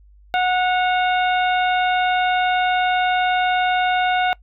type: harmonic tone with a mistuned harmonic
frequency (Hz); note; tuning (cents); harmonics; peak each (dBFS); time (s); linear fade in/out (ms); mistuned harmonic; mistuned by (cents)
732; F#5; -19; 1 / 2 / 3 / 4 / 5; -17 / -23 / -27 / -29 / -31; 0.34-4.33; 0; 4; -79
effects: noise-tail reverb RT60 0.1 s tail -23 dB re dry + added 50 Hz sine -46 dBFS peak until 4.42 s